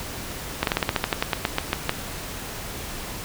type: slowing click train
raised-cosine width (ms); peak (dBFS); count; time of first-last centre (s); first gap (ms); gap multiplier
0.3; -4; 15; 0.63-1.894; 42; 1.11
effects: pink hiss -34 dBFS RMS until 3.24 s